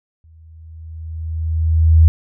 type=tone with exponential growth; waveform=sine; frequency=80.5 Hz; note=E2; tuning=41 cents flat; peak=-4 dBFS; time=0.24-2.08 s; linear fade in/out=0 ms; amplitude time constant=400 ms; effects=none